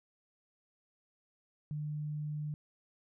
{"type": "tone", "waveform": "sine", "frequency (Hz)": 150, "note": "D3", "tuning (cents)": 37, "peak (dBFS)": -35, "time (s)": [1.71, 2.54], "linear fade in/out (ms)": 0, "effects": []}